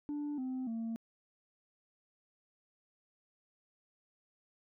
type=tone with pitch steps; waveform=sine; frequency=293.1 / 258.1 / 227.3 Hz; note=D4 / C4 / A#3; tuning=-3 / -23 / -43 cents; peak=-33 dBFS; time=0.09-0.96 s; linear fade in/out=0 ms; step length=290 ms; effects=tanh soft clip ceiling -34 dBFS